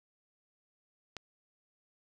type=click; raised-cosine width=0.2 ms; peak=-23 dBFS; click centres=1.167 s; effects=none